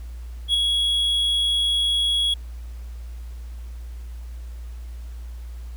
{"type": "tone with ADSR envelope", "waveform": "triangle", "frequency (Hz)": 3335, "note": "G#7", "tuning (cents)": 7, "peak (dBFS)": -13, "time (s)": [0.48, 2.34], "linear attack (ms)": 61, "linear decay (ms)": 4, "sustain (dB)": -4, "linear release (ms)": 4, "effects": ["added 59 Hz sine -32 dBFS peak until 5.76 s", "pink hiss -54 dBFS RMS until 5.76 s"]}